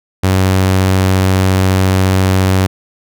sawtooth tone, 94.4 Hz, F#2, 35 cents sharp, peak -5 dBFS, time 0.23-2.67 s, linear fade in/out 10 ms, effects none

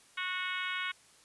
harmonic tone with a mistuned harmonic, 367.2 Hz, F#4, 13 cents flat, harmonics 3 / 4 / 5 / 6 / 7 / 8 / 9 / 10, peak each -41 / -38 / -43 / -38 / -45 / -43 / -45 / -46 dBFS, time 0.17-0.92 s, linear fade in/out 10 ms, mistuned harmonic 10, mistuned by +22 cents, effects white hiss -61 dBFS RMS until 1.24 s + resampled to 24000 Hz

